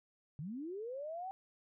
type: linear sweep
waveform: sine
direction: up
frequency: 134.4 to 781 Hz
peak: -40 dBFS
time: 0.39-1.31 s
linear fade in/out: 0 ms
effects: none